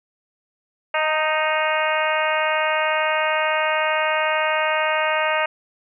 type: harmonic tone with a mistuned harmonic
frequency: 311.1 Hz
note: D#4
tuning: in tune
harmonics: 2 / 3 / 4 / 5 / 6 / 7 / 8 / 9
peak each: -23 / -25 / -26 / -27 / -28 / -28 / -29 / -30 dBFS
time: 0.94-5.46 s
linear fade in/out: 5 ms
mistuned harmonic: 3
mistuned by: -18 cents
effects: none